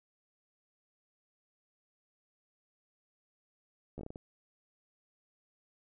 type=slowing click train; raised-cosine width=2 ms; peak=-30 dBFS; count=7; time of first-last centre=3.98-4.159 s; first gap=13 ms; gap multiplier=1.33; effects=none